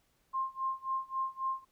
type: tone with tremolo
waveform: sine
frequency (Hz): 1059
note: C6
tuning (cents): +21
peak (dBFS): -29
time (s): 0.33-1.65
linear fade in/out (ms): 20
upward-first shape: sine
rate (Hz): 3.7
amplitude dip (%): 95
effects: pink hiss -73 dBFS RMS until 1.71 s

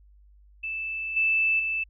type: tone with level steps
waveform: sine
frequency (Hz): 2637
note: E7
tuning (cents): 0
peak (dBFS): -29 / -20 / -25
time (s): 0.63-1.84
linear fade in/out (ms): 10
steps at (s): 1.16 / 1.59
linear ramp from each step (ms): 10
effects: added 50 Hz sine -52 dBFS peak until 1.89 s

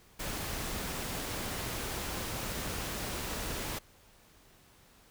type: noise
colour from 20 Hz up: pink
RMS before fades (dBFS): -37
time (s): 0.19-3.79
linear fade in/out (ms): 10
effects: pink hiss -61 dBFS RMS until 5.1 s

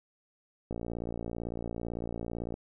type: click train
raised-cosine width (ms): 2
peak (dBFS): -23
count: 107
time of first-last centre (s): 0.71-2.541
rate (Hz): 57.9
effects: none

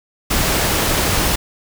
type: noise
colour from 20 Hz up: pink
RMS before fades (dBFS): -17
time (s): 0.3-1.36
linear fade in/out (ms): 10
effects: none

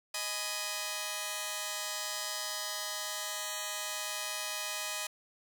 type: chord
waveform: 5% pulse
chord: G# minor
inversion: second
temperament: just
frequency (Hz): 623 / 830.6 / 996.7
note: D#5 / G#5 / B5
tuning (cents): +2 / 0 / +16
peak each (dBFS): -27 / -29 / -28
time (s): 0.14-5.07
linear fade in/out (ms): 5
effects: none

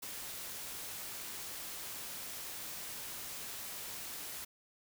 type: noise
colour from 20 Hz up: white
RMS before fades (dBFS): -44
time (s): 0.02-4.45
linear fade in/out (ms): 10
effects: none

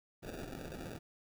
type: noise with sample-and-hold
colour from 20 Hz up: white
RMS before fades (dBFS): -45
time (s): 0.22-0.99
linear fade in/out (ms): 20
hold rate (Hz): 1050
effects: none

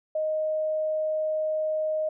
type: tone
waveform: sine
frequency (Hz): 622.3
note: D#5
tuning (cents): 0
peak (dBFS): -24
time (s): 0.15-2.09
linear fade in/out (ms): 5
effects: none

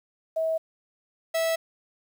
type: tone pair in turn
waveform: sine / 45% pulse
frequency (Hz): 645 / 654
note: E5 / E5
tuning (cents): -38 / -14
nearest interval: unison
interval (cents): 24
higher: second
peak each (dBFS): -23 / -23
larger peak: neither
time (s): 0.36-0.58 / 1.34-1.56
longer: neither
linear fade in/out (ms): 10
effects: 9-bit

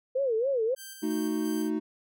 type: tone with vibrato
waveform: sine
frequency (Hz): 493.9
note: B4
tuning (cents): 0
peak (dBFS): -24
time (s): 0.15-0.75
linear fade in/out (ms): 10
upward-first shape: sine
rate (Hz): 3.6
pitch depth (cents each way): 210
type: tone with tremolo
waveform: 5% pulse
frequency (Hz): 1568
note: G6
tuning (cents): 0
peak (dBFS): -30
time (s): 0.76-1.71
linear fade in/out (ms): 50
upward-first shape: square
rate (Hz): 2.9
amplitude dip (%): 35
type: chord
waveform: triangle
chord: D# diminished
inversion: second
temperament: equal with one note detuned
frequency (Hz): 221.7 / 311.1 / 370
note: A3 / D#4 / F#4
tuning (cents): +13 / 0 / 0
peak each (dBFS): -30 / -27 / -32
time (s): 1.02-1.8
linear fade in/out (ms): 20
effects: none

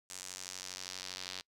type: tone with band-pass filter sweep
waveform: square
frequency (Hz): 46.25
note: F#1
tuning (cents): 0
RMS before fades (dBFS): -45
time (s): 0.09-1.42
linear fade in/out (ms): 20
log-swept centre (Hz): 7400 to 4300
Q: 1.9
effects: noise-tail reverb RT60 0.1 s tail -25 dB re dry

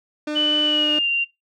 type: tone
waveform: 30% pulse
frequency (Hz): 300.9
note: D4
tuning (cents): +42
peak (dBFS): -21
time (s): 0.27-0.99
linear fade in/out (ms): 5
type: tone with pitch glide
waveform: sine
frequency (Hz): 2989 to 2773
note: F#7 to F7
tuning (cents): +17 to -13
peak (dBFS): -17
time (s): 0.35-1.25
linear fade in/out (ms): 20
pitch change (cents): -130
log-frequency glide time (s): 0.63-1.09
effects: noise-tail reverb RT60 0.2 s tail -22 dB re dry + low-pass 5000 Hz 12 dB/octave

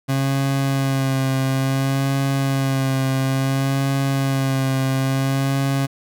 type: tone with vibrato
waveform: 30% pulse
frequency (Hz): 135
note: C#3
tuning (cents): -45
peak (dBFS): -15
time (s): 0.08-5.87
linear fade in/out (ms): 20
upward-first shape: sine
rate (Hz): 0.58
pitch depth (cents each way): 25
effects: none

